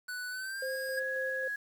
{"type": "tone with pitch glide", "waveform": "square", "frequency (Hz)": [1486, 1639.3], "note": ["F#6", "G#6"], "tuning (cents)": [7, -23], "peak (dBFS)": -37, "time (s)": [0.08, 1], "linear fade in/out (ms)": 10, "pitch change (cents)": 170, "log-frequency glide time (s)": [0.3, 0.71]}
{"type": "tone with tremolo", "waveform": "sine", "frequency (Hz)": 523.3, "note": "C5", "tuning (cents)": 0, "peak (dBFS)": -34, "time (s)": [0.62, 1.48], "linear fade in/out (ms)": 5, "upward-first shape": "square", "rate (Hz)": 3.7, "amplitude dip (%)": 25}
{"type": "tone", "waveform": "sine", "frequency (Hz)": 1667, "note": "G#6", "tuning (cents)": 6, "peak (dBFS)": -33, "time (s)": [0.97, 1.56], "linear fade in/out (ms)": 5}
{"effects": ["9-bit"]}